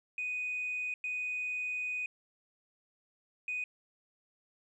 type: tone bursts at uneven times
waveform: sine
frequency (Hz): 2489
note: D#7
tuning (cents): 0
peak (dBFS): -32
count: 3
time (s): 0.18-0.94 / 1.04-2.06 / 3.48-3.64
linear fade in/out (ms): 2
effects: tanh soft clip ceiling -29 dBFS